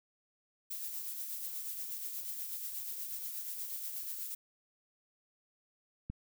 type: noise with tremolo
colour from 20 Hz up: violet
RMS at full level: -39 dBFS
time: 0.7-4.35 s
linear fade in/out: 10 ms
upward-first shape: triangle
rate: 8.3 Hz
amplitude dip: 45%
type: click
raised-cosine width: 5 ms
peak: -27 dBFS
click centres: 6.1 s
effects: none